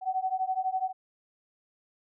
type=beating tone pair; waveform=sine; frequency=747 / 759 Hz; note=F#5 / F#5; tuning=+16 / +44 cents; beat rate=12 Hz; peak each=-30 dBFS; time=0.01-0.93 s; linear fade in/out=50 ms; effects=none